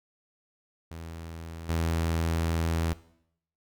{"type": "tone with level steps", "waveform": "sawtooth", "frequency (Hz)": 82.41, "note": "E2", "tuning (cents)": 0, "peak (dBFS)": [-35, -22], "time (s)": [0.91, 2.93], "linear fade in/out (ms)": 0, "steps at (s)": 1.69, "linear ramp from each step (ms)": 5, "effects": ["noise-tail reverb RT60 0.7 s tail -18 dB re dry"]}